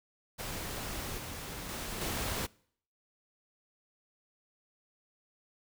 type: noise with level steps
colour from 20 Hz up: pink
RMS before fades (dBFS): -39 / -42 / -39 / -35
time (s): 0.38-2.47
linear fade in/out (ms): 20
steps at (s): 1.18 / 1.69 / 2.01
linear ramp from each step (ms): 2
effects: noise-tail reverb RT60 0.6 s tail -24 dB re dry